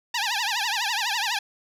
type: tone with vibrato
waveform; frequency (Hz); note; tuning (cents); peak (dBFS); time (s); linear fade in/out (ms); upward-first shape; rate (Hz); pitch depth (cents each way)
10% pulse; 880; A5; 0; -15; 0.14-1.39; 5; triangle; 12; 220
effects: low-pass 10000 Hz 12 dB/octave